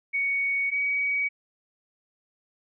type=tone pair in turn; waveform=sine; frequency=2232 / 2262 Hz; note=C#7 / C#7; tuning=+11 / +34 cents; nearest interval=unison; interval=23 cents; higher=second; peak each=-23 dBFS; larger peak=neither; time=0.13-0.71 / 0.71-1.29 s; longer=neither; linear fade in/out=20 ms; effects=none